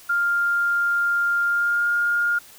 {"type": "tone with pitch glide", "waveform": "sine", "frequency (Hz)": [1400, 1415.4], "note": ["F6", "F6"], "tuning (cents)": [4, 23], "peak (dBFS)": -18, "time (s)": [0.09, 2.39], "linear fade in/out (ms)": 10, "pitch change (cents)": 19, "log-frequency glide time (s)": [1.46, 1.89], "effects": ["white hiss -47 dBFS RMS until 2.58 s"]}